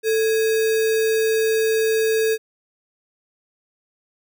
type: tone with sample-and-hold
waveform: sine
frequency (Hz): 442.4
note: A4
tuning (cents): +9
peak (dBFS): -16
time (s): 0.03-2.38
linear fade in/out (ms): 50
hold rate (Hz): 2100
effects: none